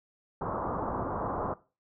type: low-pass noise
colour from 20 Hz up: white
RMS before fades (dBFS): -33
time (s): 0.41-1.54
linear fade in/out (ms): 5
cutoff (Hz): 1200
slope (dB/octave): 48
effects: noise-tail reverb RT60 0.3 s tail -17 dB re dry